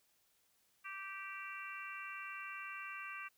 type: harmonic tone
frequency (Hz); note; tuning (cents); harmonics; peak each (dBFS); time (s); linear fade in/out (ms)
390; G4; -9; 3 / 4 / 5 / 6 / 7; -49 / -50 / -53 / -50 / -50; 0.84-3.29; 20
effects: white hiss -75 dBFS RMS until 3.37 s